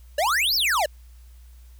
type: exponential two-way sweep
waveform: square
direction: up then down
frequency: 549 to 5570 to 549 Hz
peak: -20 dBFS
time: 0.18-0.86 s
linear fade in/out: 5 ms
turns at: 0.55 s
effects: added 60 Hz sine -44 dBFS peak until 1.79 s + white hiss -61 dBFS RMS until 1.79 s